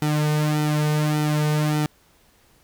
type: tone with flanger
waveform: sawtooth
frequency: 151.1 Hz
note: D3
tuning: 50 cents sharp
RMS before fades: -21 dBFS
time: 0.02-1.86 s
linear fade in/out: 0 ms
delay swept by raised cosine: 1.8 to 3 ms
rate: 1.7 Hz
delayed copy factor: -0.8
effects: pink hiss -58 dBFS RMS until 2.63 s